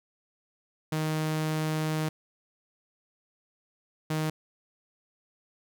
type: tone bursts at uneven times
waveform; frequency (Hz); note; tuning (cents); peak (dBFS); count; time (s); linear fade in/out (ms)
sawtooth; 156.1; D#3; +6; -23; 2; 0.92-2.09 / 4.1-4.3; 5
effects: none